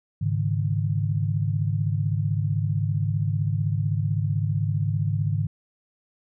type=chord; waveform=sine; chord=Ab suspended fourth; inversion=none; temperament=equal with one note detuned; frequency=103.83 / 139.96 / 155.56 Hz; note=Ab2 / Db3 / Eb3; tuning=0 / +17 / 0 cents; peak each=-24 / -27 / -27 dBFS; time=0.21-5.47 s; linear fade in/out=10 ms; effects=none